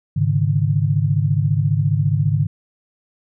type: chord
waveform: sine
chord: Ab suspended fourth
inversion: none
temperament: equal with one note detuned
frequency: 103.83 / 138.59 / 153.24 Hz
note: Ab2 / Db3 / Eb3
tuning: 0 / 0 / -26 cents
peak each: -19 dBFS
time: 0.16-2.47 s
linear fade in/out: 10 ms
effects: none